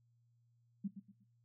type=tone with echo; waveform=sine; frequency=198 Hz; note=G3; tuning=18 cents sharp; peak=-35 dBFS; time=0.84-0.88 s; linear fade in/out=10 ms; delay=120 ms; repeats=3; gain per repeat=-10 dB; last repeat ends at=1.24 s; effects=noise-tail reverb RT60 0.3 s tail -20 dB re dry + added 118 Hz sine -70 dBFS peak until 1.44 s